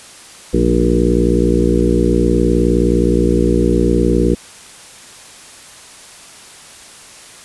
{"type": "harmonic tone with a mistuned harmonic", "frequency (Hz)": 59.4, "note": "A#1", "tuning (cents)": 33, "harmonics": [1, 2, 3, 4, 5, 6, 7, 8], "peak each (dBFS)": [-17, -23, -18, -20, -18, -17, -20, -20], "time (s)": [0.53, 4.35], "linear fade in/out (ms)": 10, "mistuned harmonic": 4, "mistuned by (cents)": -59, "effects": ["white hiss -38 dBFS RMS until 7.44 s", "resampled to 24000 Hz"]}